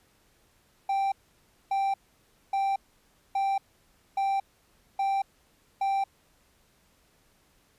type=tone bursts; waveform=triangle; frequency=784 Hz; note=G5; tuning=in tune; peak=-22 dBFS; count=7; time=0.89-6.04 s; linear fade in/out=5 ms; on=230 ms; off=590 ms; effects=pink hiss -65 dBFS RMS until 7.78 s + resampled to 32000 Hz